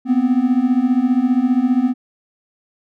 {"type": "beating tone pair", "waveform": "triangle", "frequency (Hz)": [242.7, 257.7], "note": ["B3", "C4"], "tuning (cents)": [-30, -26], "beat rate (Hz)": 15, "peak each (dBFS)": [-15, -13], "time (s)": [0.05, 1.94], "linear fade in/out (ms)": 50, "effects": []}